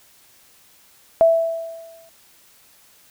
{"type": "tone with exponential decay", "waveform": "sine", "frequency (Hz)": 660, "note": "E5", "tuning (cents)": 2, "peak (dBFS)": -8, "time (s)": [1.21, 2.09], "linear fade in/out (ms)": 0, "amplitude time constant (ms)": 190, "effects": ["white hiss -53 dBFS RMS until 3.1 s"]}